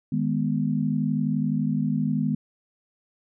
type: chord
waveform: sine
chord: G# minor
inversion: second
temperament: equal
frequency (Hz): 155.56 / 207.7 / 246.9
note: D#3 / G#3 / B3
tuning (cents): 0 / 0 / 0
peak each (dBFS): -26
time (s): 0.12-2.35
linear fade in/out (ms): 5
effects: none